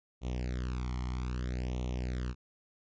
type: tone with flanger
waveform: sawtooth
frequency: 62.1 Hz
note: B1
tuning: 10 cents sharp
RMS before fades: -35 dBFS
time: 0.21-2.35 s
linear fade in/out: 50 ms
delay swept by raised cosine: 0.31 to 0.95 ms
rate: 0.62 Hz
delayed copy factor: +1
effects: resampled to 16000 Hz